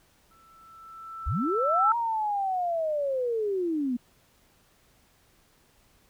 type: tone with exponential growth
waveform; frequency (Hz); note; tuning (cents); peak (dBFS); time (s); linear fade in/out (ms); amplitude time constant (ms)
sine; 1327; E6; +11; -18; 0.31-1.92; 2; 350
type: linear two-way sweep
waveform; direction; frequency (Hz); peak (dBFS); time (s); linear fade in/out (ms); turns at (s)
sine; up then down; 43.07 to 950 to 234.2; -25; 1.26-3.97; 10; 1.96
effects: pink hiss -63 dBFS RMS until 6.09 s